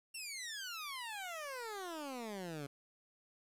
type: exponential sweep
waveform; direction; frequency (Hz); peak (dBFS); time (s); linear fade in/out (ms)
15% pulse; down; 2775 to 136.7; -36; 0.14-2.67; 10
effects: resampled to 32000 Hz + 11-bit